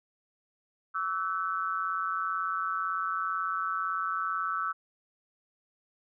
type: tone with amplitude modulation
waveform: sine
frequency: 1318.5 Hz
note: E6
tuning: in tune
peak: -24 dBFS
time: 0.94-4.73 s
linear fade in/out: 20 ms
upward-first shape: sine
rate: 178 Hz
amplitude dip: 100%
effects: none